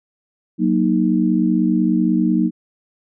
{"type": "chord", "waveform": "sine", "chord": "D# minor", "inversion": "first", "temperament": "equal with one note detuned", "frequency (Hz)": [185, 235.1, 311.1], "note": ["F#3", "A#3", "D#4"], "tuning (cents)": [0, 15, 0], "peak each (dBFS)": -18, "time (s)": [0.58, 2.51], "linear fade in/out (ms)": 50, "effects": []}